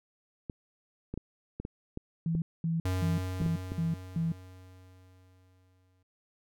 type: clicks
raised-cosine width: 3 ms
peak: -23 dBFS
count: 10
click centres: 0.498 / 1.14 / 1.176 / 1.6 / 1.651 / 1.974 / 2.351 / 3.417 / 3.462 / 3.719 s
type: tone bursts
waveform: sine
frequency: 164.81 Hz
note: E3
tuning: in tune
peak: -27 dBFS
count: 6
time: 2.26-4.32 s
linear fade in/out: 2 ms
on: 160 ms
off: 220 ms
type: tone with exponential decay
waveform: square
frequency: 92.5 Hz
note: F#2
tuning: in tune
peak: -28 dBFS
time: 2.85-6.03 s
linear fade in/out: 5 ms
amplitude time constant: 690 ms
effects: none